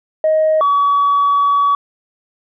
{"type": "tone pair in turn", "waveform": "sine", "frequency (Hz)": [627, 1135.4], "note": ["D#5", "C#6"], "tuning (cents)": [13, 41], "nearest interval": "minor seventh", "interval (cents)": 1028, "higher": "second", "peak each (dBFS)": -9, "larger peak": "neither", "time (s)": [[0.24, 0.61], [0.61, 1.75]], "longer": "second", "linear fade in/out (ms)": 2, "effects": ["tanh soft clip ceiling -7 dBFS"]}